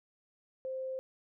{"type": "tone", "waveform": "sine", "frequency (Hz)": 523.3, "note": "C5", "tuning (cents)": 0, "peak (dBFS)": -35, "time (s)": [0.65, 0.99], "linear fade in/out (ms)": 0, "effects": []}